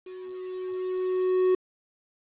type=tone with level ramp; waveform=triangle; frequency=369.6 Hz; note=F#4; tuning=2 cents flat; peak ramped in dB=-37 to -16 dBFS; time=0.06-1.55 s; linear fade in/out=5 ms; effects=resampled to 8000 Hz + 9-bit